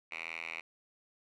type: tone with band-pass filter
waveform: 5% pulse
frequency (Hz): 82.41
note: E2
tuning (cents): 0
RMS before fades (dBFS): -42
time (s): 0.11-0.61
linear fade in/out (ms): 10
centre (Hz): 2300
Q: 4.8
effects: none